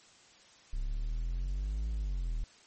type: exponential two-way sweep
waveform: triangle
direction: up then down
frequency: 32.7 to 55.3 to 37.41 Hz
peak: -29 dBFS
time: 0.73-2.44 s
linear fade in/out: 0 ms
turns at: 1.9 s
effects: white hiss -59 dBFS RMS until 2.66 s + MP3 32 kbps